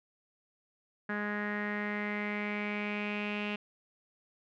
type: tone with low-pass filter sweep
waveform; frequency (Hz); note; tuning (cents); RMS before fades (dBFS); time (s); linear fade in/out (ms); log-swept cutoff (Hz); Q
sawtooth; 207.7; G#3; 0; -35; 1.09-3.56; 5; 1700 to 2700; 6.6
effects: none